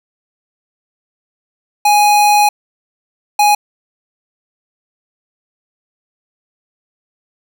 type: tone bursts at uneven times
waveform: square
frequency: 830.6 Hz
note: G#5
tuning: in tune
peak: -8 dBFS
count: 2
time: 1.85-2.49 / 3.39-3.55 s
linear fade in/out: 5 ms
effects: none